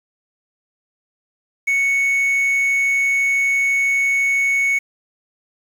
triangle tone with quantisation, 2217 Hz, C#7, in tune, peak -13 dBFS, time 1.67-4.79 s, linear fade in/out 10 ms, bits 7, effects none

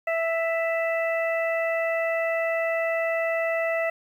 harmonic tone, 660 Hz, E5, 2 cents sharp, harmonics 1 / 2 / 3 / 4, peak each -24 / -35 / -29 / -35 dBFS, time 0.07-3.9 s, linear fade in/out 5 ms, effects 9-bit

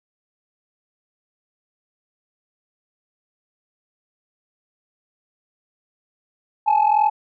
sine tone pair together, 830.6 / 872.5 Hz, G#5 / A5, 0 / -15 cents, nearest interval minor second, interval 85 cents, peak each -15 dBFS, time 6.66-7.1 s, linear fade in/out 20 ms, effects tanh soft clip ceiling -10 dBFS

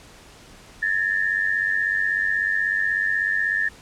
sine tone pair together, 1712 / 1808.3 Hz, A6 / A6, -48 / +47 cents, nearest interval minor second, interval 95 cents, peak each -23 / -22 dBFS, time 0.82-3.69 s, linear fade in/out 10 ms, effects pink hiss -47 dBFS RMS until 3.81 s + low-pass 9000 Hz 12 dB/octave

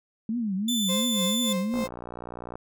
sine tone with vibrato, 213.1 Hz, G#3, 45 cents sharp, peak -25 dBFS, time 0.29-1.84 s, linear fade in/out 2 ms, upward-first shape triangle, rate 2.9 Hz, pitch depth 260 cents each way
sawtooth tone, 3520 Hz, A7, in tune, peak -23 dBFS, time 0.68-1.53 s, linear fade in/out 5 ms
35% pulse tone with tremolo, 523.3 Hz, C5, in tune, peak -27 dBFS, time 0.88-1.88 s, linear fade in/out 20 ms, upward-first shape sine, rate 3.4 Hz, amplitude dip 75%
click train, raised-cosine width 1 ms, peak -23 dBFS, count 50, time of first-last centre 1.74-2.555 s, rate 60.1 Hz
effects none

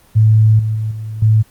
sine tone with level steps, 109.2 Hz, A2, 13 cents flat, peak -6 / -14 / -16 / -22 / -7 dBFS, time 0.15-1.43 s, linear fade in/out 20 ms, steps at 0.59 / 0.75 / 0.91 / 1.22 s, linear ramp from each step 5 ms, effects pink hiss -49 dBFS RMS until 1.5 s + Opus 24 kbps

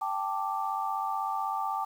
sine chord, G suspended second, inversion none, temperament equal, 784 / 880 / 1174.7 Hz, G5 / A5 / D6, 0 / 0 / 0 cents, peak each -33 dBFS, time 0.01-1.85 s, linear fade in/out 10 ms, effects 9-bit

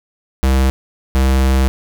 square tone pair in turn, 66 / 66 Hz, C2 / C2, +16 / +16 cents, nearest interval unison, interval 0 cents, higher neither, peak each -11 dBFS, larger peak neither, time 0.43-0.7 / 1.15-1.68 s, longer second, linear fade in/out 0 ms, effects none

